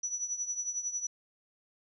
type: tone with tremolo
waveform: sine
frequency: 5910 Hz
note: F#8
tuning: 3 cents flat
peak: -29 dBFS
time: 0.03-1.07 s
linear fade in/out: 5 ms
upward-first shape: triangle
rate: 11 Hz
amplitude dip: 80%
effects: none